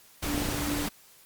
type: noise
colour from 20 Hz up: pink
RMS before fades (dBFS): -32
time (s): 0.22-0.89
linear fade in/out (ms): 10
type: tone with tremolo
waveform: sine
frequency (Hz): 291.3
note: D4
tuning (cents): -14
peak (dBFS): -29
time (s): 0.25-0.88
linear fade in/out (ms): 20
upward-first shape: triangle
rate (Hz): 2.6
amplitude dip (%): 75
type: clicks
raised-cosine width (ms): 2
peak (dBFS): -20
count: 6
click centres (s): 0.346 / 0.378 / 0.42 / 0.455 / 0.488 / 0.546
effects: white hiss -56 dBFS RMS until 1.25 s + Opus 48 kbps